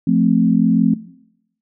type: chord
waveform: sine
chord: F major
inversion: none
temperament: equal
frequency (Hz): 174.61 / 220 / 261.6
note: F3 / A3 / C4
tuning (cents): 0 / 0 / 0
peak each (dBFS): -16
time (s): 0.07-0.94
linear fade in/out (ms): 5
effects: noise-tail reverb RT60 0.8 s tail -19 dB re dry